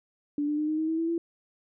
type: tone with pitch steps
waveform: sine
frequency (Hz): 291.6 / 297.6 / 303.6 / 309.8 / 316.2 / 322.6 / 329.2 / 335.9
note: D4 / D4 / D#4 / D#4 / D#4 / E4 / E4 / E4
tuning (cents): -12 / +23 / -42 / -7 / +28 / -37 / -2 / +33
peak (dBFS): -25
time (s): 0.38-1.18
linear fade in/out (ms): 2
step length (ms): 100
effects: none